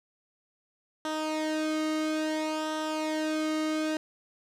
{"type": "tone with flanger", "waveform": "sawtooth", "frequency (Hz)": 311.1, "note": "D#4", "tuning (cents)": 0, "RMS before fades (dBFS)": -30, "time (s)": [1.05, 3.97], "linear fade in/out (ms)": 2, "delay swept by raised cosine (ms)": [0.43, 1.18], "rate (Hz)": 0.59, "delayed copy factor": -0.7, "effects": ["low-pass 8000 Hz 12 dB/octave", "10-bit"]}